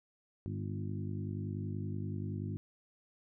harmonic tone with a mistuned harmonic, 50.5 Hz, G#1, 48 cents flat, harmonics 2 / 3 / 4 / 5 / 6 / 7, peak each -38 / -42 / -44 / -46 / -48 / -49 dBFS, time 0.46-2.57 s, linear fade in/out 0 ms, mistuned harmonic 5, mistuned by -32 cents, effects none

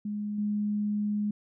sine tone with level steps, 208.2 Hz, G#3, 5 cents sharp, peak -30 / -26 dBFS, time 0.05-1.31 s, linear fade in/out 5 ms, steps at 0.38 s, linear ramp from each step 5 ms, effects none

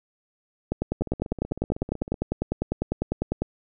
two click trains, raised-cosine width 2 ms, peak -10 / -21 dBFS, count 28 / 19, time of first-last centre 0.72-3.42 / 1.01-2.142 s, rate 10 / 15.9 Hz, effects none

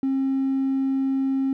triangle tone, 268.4 Hz, C4, 44 cents sharp, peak -17 dBFS, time 0.03-1.53 s, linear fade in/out 2 ms, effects tanh soft clip ceiling -16 dBFS

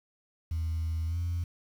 sine tone with pitch glide, 81.1 to 85.92 Hz, E2 to F2, -28 to -28 cents, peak -27 dBFS, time 0.51-1.44 s, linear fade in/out 5 ms, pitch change +100 cents, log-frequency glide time 1.06-1.18 s, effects tanh soft clip ceiling -25 dBFS + 9-bit

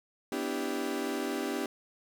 35% pulse chord, E minor seventh, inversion second, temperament equal with one note detuned, 246.9 / 291 / 329.6 / 392 Hz, B3 / D4 / E4 / G4, 0 / -16 / 0 / 0 cents, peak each -36 / -34 / -38 / -34 dBFS, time 0.32-1.66 s, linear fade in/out 2 ms, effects none

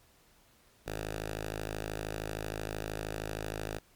5% pulse tone with notch filter, 53 Hz, G#1, 36 cents sharp, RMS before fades -38 dBFS, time 0.86-3.79 s, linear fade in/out 10 ms, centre 220 Hz, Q 1.4, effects pink hiss -64 dBFS RMS until 3.95 s + MP3 96 kbps

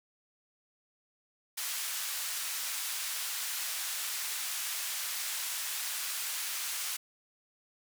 white band-pass noise, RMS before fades -36 dBFS, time 1.57-6.97 s, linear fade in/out 10 ms, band 1200 to 14000 Hz, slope 12 dB/octave, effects none

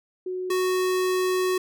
sine / square tone pair in turn, 368 / 369.4 Hz, F#4 / F#4, -9 / -3 cents, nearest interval unison, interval 6 cents, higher second, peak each -27 / -22 dBFS, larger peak second, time 0.26-0.5 / 0.5-1.58 s, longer second, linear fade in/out 5 ms, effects none

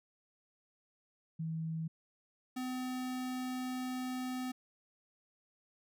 sine / square tone pair in turn, 161.4 / 254.5 Hz, E3 / C4, -36 / -48 cents, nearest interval minor sixth, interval 788 cents, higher second, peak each -35 / -37 dBFS, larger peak first, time 1.39-1.88 / 2.56-4.52 s, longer second, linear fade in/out 10 ms, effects none

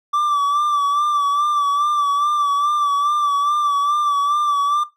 triangle tone with vibrato, 1164 Hz, D6, 16 cents flat, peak -13 dBFS, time 0.13-4.84 s, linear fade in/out 10 ms, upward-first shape sine, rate 2.4 Hz, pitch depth 46 cents each way, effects noise-tail reverb RT60 0.2 s tail -17 dB re dry

